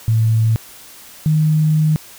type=tone pair in turn; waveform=sine; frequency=111.8 / 154.81 Hz; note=A2 / D#3; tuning=+28 / -8 cents; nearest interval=tritone; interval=564 cents; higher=second; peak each=-11 dBFS; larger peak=neither; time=0.08-0.56 / 1.26-1.96 s; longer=second; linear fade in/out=0 ms; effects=white hiss -40 dBFS RMS until 2.18 s